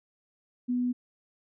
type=tone; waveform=sine; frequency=246.9 Hz; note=B3; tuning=in tune; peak=-25 dBFS; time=0.68-0.93 s; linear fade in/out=20 ms; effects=none